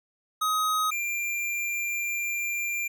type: tone pair in turn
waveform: square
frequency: 1260 / 2379 Hz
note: D#6 / D7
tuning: +21 / +22 cents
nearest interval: major seventh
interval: 1101 cents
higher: second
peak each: -24 / -28 dBFS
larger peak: first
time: 0.41-0.91 / 0.91-2.88 s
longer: second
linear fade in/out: 10 ms
effects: none